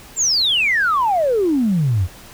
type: exponential sweep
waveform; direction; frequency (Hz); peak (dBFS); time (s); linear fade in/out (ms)
sine; down; 7550 to 82.41; -13; 0.16-2.08; 50
effects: tanh soft clip ceiling -9 dBFS + pink hiss -41 dBFS RMS until 2.33 s